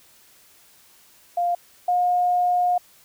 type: tone pair in turn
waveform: sine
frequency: 700 / 715.5 Hz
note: F5 / F5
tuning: +4 / +42 cents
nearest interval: unison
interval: 38 cents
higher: second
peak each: -19 / -17 dBFS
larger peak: second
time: 1.37-1.55 / 1.88-2.78 s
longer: second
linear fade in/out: 5 ms
effects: white hiss -54 dBFS RMS until 3.04 s